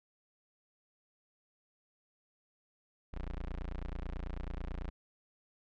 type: tone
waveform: 25% pulse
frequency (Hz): 29.14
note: A#0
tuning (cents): 0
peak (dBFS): -34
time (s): 3.13-4.9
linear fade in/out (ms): 10
effects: low-pass 3000 Hz 12 dB/octave